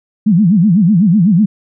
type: tone with vibrato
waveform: sine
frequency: 190 Hz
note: F#3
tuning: 46 cents sharp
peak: -6 dBFS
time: 0.26-1.46 s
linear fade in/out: 10 ms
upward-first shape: sine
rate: 8 Hz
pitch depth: 270 cents each way
effects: none